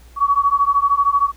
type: beating tone pair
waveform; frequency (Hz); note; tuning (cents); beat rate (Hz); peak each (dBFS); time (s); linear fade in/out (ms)
sine; 1123 / 1136; C#6 / C#6; +22 / +42; 13; -16; 0.16-1.32; 50
effects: added 60 Hz sine -42 dBFS peak until 1.36 s + pink hiss -51 dBFS RMS until 1.36 s